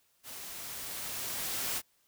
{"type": "noise with level ramp", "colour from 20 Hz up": "white", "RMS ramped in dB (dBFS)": [-45, -33], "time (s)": [0.23, 1.82], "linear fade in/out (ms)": 50, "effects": ["white hiss -71 dBFS RMS until 2.07 s"]}